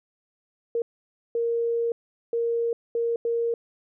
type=tone bursts at uneven times; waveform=sine; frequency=466.2 Hz; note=A#4; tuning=in tune; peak=-22 dBFS; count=5; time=0.75-0.82 / 1.35-1.92 / 2.33-2.73 / 2.95-3.16 / 3.25-3.54 s; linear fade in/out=2 ms; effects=none